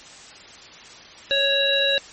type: harmonic tone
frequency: 554.4 Hz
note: C#5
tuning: in tune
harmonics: 1 / 3 / 5 / 7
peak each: -23 / -25 / -26 / -20 dBFS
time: 1.31-1.98 s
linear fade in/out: 0 ms
effects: white hiss -43 dBFS RMS until 2.12 s + MP3 32 kbps

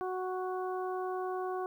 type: harmonic tone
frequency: 370 Hz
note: F#4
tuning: in tune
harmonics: 1 / 2 / 3 / 4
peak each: -35 / -38 / -41 / -49 dBFS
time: 0.01-1.66 s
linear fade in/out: 0 ms
effects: 11-bit

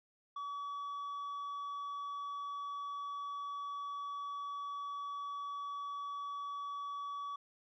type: tone with tanh clipping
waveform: sine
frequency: 1139 Hz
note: C#6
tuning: 47 cents sharp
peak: -40 dBFS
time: 0.36-7.36 s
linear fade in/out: 5 ms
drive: 4 dB
effects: none

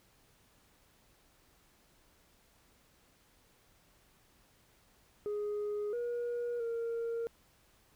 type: tone with pitch steps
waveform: sine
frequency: 415.8 / 478.7 / 463.1 Hz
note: G#4 / A#4 / A#4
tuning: +2 / +46 / -11 cents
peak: -31 dBFS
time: 5.26-7.27 s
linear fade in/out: 0 ms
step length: 670 ms
effects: tanh soft clip ceiling -32 dBFS + pink hiss -67 dBFS RMS until 7.95 s

